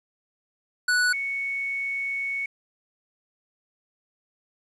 square / sine tone pair in turn, 1477 / 2218 Hz, F#6 / C#7, -3 / 0 cents, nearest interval perfect fifth, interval 703 cents, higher second, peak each -20 / -26 dBFS, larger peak first, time 0.88-1.13 / 1.13-2.46 s, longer second, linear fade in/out 5 ms, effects resampled to 22050 Hz + 9-bit

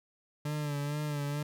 40% pulse tone with vibrato, 146.83 Hz, D3, in tune, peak -31 dBFS, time 0.45-1.43 s, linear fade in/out 5 ms, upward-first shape sine, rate 2.2 Hz, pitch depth 44 cents each way, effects none

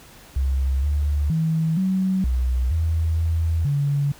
sine tone with pitch steps, 66.9 / 73 / 160.7 / 188.6 / 62.8 / 81.2 / 82.1 / 142.3 Hz, C2 / D2 / E3 / F#3 / B1 / E2 / E2 / C#3, +39 / -10 / -44 / +33 / +30 / -26 / -6 / +46 cents, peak -18 dBFS, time 0.36-4.12 s, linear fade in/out 5 ms, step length 470 ms, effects pink hiss -47 dBFS RMS until 4.19 s

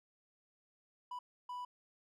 triangle tone bursts at uneven times, 987.8 Hz, B5, in tune, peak -39 dBFS, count 2, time 1.11-1.19 / 1.49-1.65 s, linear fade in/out 5 ms, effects none

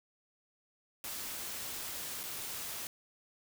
white noise with dropouts, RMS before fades -41 dBFS, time 1.04-2.87 s, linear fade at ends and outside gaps 1 ms, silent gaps 2.233-2.237 s, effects none

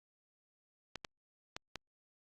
clicks, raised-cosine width 0.2 ms, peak -23 dBFS, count 4, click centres 0.957 / 1.048 / 1.565 / 1.757 s, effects Opus 48 kbps

